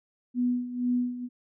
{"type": "tone with tremolo", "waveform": "sine", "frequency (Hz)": 246.3, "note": "B3", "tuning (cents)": -5, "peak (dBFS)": -22, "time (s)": [0.34, 1.29], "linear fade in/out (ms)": 50, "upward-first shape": "sine", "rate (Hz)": 2.1, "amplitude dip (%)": 75, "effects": []}